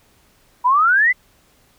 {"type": "exponential sweep", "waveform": "sine", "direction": "up", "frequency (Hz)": [954, 2068], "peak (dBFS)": -11, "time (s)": [0.64, 1.13], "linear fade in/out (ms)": 20, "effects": ["pink hiss -56 dBFS RMS until 1.78 s"]}